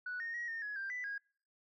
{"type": "tone with pitch steps", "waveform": "sine", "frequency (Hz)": [1477, 1846, 1900, 1826, 1681, 1583, 1988, 1639], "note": ["F#6", "A#6", "A#6", "A#6", "G#6", "G6", "B6", "G#6"], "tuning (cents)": [-3, -17, 33, -36, 20, 17, 11, -23], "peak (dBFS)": -37, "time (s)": [0.06, 1.18], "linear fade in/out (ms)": 5, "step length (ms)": 140, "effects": ["noise-tail reverb RT60 0.4 s tail -22 dB re dry", "tanh soft clip ceiling -34 dBFS"]}